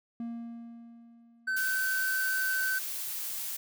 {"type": "tone with exponential decay", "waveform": "triangle", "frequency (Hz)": 233.1, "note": "A#3", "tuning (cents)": 0, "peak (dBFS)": -31, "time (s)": [0.2, 2.14], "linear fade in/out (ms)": 2, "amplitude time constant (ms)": 420}
{"type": "tone", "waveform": "triangle", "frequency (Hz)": 1531, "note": "G6", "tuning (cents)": -41, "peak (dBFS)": -26, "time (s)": [1.47, 2.79], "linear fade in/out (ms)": 10}
{"type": "noise", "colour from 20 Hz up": "blue", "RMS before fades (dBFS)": -36, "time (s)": [1.56, 3.57], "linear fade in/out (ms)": 10}
{"effects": []}